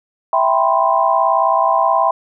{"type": "chord", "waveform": "sine", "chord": "C major seventh", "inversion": "first", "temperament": "equal", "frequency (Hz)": [659.3, 784, 987.8, 1046.5], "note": ["E5", "G5", "B5", "C6"], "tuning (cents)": [0, 0, 0, 0], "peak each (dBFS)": -17, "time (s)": [0.33, 2.11], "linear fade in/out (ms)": 2, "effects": []}